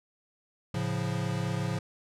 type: chord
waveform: square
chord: A augmented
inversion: none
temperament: equal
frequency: 110 / 138.59 / 174.61 Hz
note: A2 / C#3 / E#3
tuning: 0 / 0 / 0 cents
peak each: -34 dBFS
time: 0.74-1.79 s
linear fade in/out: 5 ms
effects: low-pass 9000 Hz 12 dB/octave